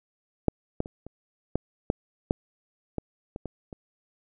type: clicks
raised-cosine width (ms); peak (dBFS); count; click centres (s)
2; -7 / -12 / -25 / -27 / -11 / -9 / -8 / -16 / -22 / -21 / -26; 11; 0.483 / 0.804 / 0.859 / 1.066 / 1.556 / 1.901 / 2.309 / 2.983 / 3.361 / 3.457 / 3.728
effects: none